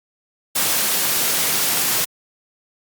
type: high-pass noise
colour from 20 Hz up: white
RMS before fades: -19 dBFS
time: 0.55-2.05 s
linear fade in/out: 10 ms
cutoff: 110 Hz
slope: 48 dB/octave
effects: Opus 48 kbps